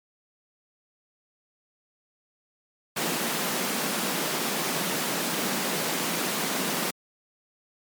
pink high-pass noise, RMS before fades -28 dBFS, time 2.96-6.91 s, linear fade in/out 10 ms, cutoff 160 Hz, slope 48 dB/octave, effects MP3 96 kbps

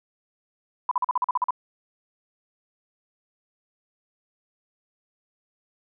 sine tone bursts, 997 Hz, B5, 16 cents sharp, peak -19 dBFS, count 10, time 0.89-1.507 s, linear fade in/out 2 ms, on 23 ms, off 43 ms, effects none

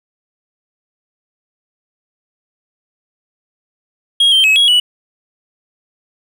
triangle tone with pitch steps, 3274 / 3140 / 2566 / 3317 / 2947 Hz, G#7 / G7 / E7 / G#7 / F#7, -25 / +2 / -47 / -3 / -8 cents, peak -6 dBFS, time 4.2-4.8 s, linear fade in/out 5 ms, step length 120 ms, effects none

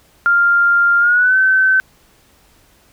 sine tone with pitch glide, 1396.9 to 1532.2 Hz, F6 to G6, 0 to -40 cents, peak -9 dBFS, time 0.26-1.8 s, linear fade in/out 0 ms, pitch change +160 cents, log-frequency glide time 0.99-1.37 s, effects pink hiss -52 dBFS RMS until 2.92 s

